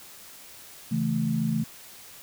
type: chord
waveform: sine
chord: A major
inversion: first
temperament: just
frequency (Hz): 137.5 / 165 / 220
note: C#3 / E3 / A3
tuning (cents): -14 / +2 / 0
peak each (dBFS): -30 / -28 / -26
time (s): 0.91-1.64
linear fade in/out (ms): 10
effects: white hiss -47 dBFS RMS until 2.22 s